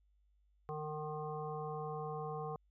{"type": "harmonic tone", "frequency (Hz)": 152.6, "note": "D#3", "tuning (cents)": -33, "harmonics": [1, 3, 5, 7, 8], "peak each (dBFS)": [-44, -43, -45, -47, -54], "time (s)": [0.69, 2.56], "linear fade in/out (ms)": 0, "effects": ["added 50 Hz sine -69 dBFS peak until 2.7 s"]}